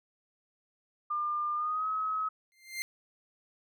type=tone with pitch glide; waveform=sine; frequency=1200 to 1278.7 Hz; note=D6 to D#6; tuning=+37 to +47 cents; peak=-29 dBFS; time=1.1-2.29 s; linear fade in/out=10 ms; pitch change=+110 cents; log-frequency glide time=1.55-1.87 s
type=tone with exponential growth; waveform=sawtooth; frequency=2096 Hz; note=C7; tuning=2 cents sharp; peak=-27 dBFS; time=2.52-2.82 s; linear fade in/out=0 ms; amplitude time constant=64 ms
effects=none